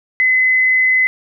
sine tone, 2031 Hz, B6, 48 cents sharp, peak -10 dBFS, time 0.2-1.07 s, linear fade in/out 0 ms, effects none

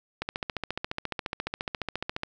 click train, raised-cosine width 0.3 ms, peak -14 dBFS, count 30, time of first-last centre 0.22-2.234 s, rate 14.4 Hz, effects none

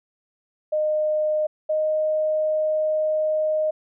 sine tone pair in turn, 613 / 619.4 Hz, D#5 / D#5, -26 / -8 cents, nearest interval unison, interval 18 cents, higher second, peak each -19 dBFS, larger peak neither, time 0.72-1.47 / 1.69-3.71 s, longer second, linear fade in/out 10 ms, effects none

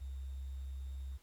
sine tone with sample-and-hold, 66.8 Hz, C2, 36 cents sharp, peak -40 dBFS, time 0-1.18 s, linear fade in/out 20 ms, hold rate 3675 Hz, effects pink hiss -69 dBFS RMS until 1.22 s + AAC 64 kbps

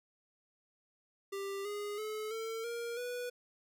square tone with pitch steps, 394.8 / 412.3 / 430.5 / 449.6 / 469.5 / 490.3 Hz, G4 / G#4 / A4 / A4 / A#4 / B4, +12 / -13 / -38 / +37 / +12 / -13 cents, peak -38 dBFS, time 1.32-3.3 s, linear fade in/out 10 ms, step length 330 ms, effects none

